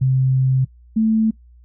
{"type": "tone pair in turn", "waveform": "sine", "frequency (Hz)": [131.1, 220.5], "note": ["C3", "A3"], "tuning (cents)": [4, 4], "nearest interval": "major sixth", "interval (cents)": 900, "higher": "second", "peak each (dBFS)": -13, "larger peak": "neither", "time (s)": [[0.01, 0.65], [0.96, 1.31]], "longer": "first", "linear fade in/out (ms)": 10, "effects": ["noise-tail reverb RT60 0.1 s tail -22 dB re dry", "added 60 Hz sine -44 dBFS peak until 1.64 s"]}